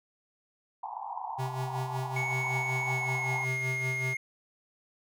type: band-pass noise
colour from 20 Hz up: white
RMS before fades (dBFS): -38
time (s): 0.83-3.45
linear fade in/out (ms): 5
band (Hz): 740 to 1000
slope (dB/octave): 96
type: tone with tremolo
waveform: square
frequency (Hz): 129.9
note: C3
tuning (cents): -12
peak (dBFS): -31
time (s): 1.38-4.15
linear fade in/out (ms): 20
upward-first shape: sine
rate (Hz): 5.3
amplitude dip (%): 60
type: tone with pitch glide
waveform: triangle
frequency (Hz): 2217 to 2141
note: C#7 to C7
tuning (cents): 0 to +39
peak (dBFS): -29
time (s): 2.16-4.17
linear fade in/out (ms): 5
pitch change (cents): -61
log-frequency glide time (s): 2.86-3.51
effects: none